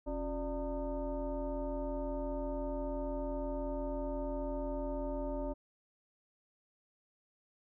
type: tone with frequency modulation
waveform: sine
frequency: 274.1 Hz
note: C#4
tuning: 19 cents flat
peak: -34 dBFS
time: 0.06-5.54 s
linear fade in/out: 20 ms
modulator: 317 Hz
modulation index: 1.5
effects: none